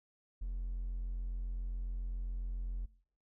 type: tone with hard clipping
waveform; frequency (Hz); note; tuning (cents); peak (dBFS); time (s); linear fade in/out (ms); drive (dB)
triangle; 43.65; F1; 0; -36; 0.41-2.86; 10; 4
effects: noise-tail reverb RT60 0.6 s tail -21 dB re dry